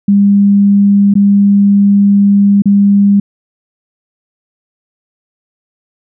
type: tone with dropouts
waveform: sine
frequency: 200.9 Hz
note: G3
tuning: 43 cents sharp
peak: -4 dBFS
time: 0.08-3.2 s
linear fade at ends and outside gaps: 5 ms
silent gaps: 1.14-1.153 / 2.621-2.656 s
effects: none